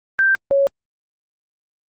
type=tone pair in turn; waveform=sine; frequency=1568 / 554.4 Hz; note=G6 / C#5; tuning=0 / 0 cents; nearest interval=octave + tritone; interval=1800 cents; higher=first; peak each=-12 dBFS; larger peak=neither; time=0.19-0.35 / 0.51-0.67 s; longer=neither; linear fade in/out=0 ms; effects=Opus 24 kbps